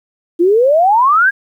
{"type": "exponential sweep", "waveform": "sine", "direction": "up", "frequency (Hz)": [329.6, 1661.2], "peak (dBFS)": -7, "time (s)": [0.39, 1.31], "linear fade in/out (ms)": 20, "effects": ["8-bit"]}